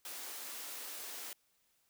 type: high-pass noise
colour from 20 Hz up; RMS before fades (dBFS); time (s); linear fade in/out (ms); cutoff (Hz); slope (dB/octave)
white; -45; 0.05-1.33; 2; 270; 24
effects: white hiss -75 dBFS RMS until 1.89 s